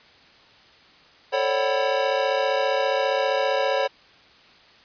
square tone cluster, 441.9 / 543 / 578 / 754 / 991 Hz, A4 / C#5 / D5 / F#5 / B5, +7 / -36 / -28 / +32 / +6 cents, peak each -30 / -24 / -29 / -29 / -30 dBFS, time 1.32-3.88 s, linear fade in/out 20 ms, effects white hiss -52 dBFS RMS until 4.84 s + resampled to 11025 Hz

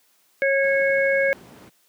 harmonic tone, 548 Hz, C#5, 20 cents flat, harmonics 1 / 3 / 4, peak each -19 / -23 / -24 dBFS, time 0.42-1.33 s, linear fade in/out 0 ms
brown noise, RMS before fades -38 dBFS, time 0.62-1.7 s, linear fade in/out 20 ms
effects white hiss -62 dBFS RMS until 1.88 s + high-pass 200 Hz 12 dB/octave

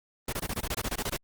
pink noise bursts, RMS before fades -31 dBFS, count 13, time 0.28-1.167 s, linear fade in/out 5 ms, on 47 ms, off 23 ms, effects Opus 24 kbps

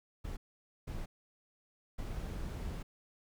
brown noise bursts at uneven times, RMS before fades -40 dBFS, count 3, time 0.24-0.37 / 0.87-1.06 / 1.98-2.83 s, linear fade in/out 10 ms, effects none

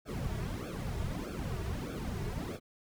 brown noise with flanger, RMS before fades -37 dBFS, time 0.05-2.6 s, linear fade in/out 50 ms, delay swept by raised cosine 1 to 3.9 ms, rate 1.6 Hz, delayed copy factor -0.95, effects none

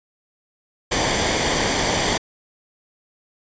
pink noise with comb filter, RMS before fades -20 dBFS, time 0.91-2.18 s, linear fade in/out 10 ms, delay 0.75 ms, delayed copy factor -0.55, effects resampled to 16000 Hz

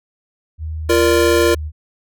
sine tone with pitch glide, 78.8 to 76.51 Hz, D#2 to D#2, +23 to -29 cents, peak -22 dBFS, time 0.58-1.72 s, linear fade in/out 50 ms, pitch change -52 cents, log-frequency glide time 0.8-1.07 s
square chord, Bb major, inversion second, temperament equal with one note detuned, 345.4 / 466.2 / 587.3 Hz, F4 / Bb4 / D5, -19 / 0 / 0 cents, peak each -15 / -16 / -20 dBFS, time 0.89-1.55 s, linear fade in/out 10 ms
effects none

